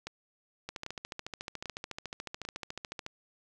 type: two click trains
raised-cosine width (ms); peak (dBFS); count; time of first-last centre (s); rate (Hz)
0.2; -21 / -21; 4 / 34; 0.07-2.451 / 0.69-3.064; 1.26 / 13.9
effects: none